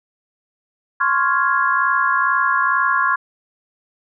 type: chord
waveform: sine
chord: Db major seventh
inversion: third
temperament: equal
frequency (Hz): 1046.5 / 1108.7 / 1396.9 / 1661.2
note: C6 / Db6 / F6 / Ab6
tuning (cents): 0 / 0 / 0 / 0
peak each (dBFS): -20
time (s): 1-3.16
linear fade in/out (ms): 10
effects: none